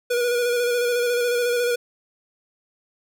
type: tone with vibrato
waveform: square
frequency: 483.4 Hz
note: B4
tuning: 37 cents flat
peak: -20 dBFS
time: 0.1-1.76 s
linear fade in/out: 10 ms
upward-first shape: square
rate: 14 Hz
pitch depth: 24 cents each way
effects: none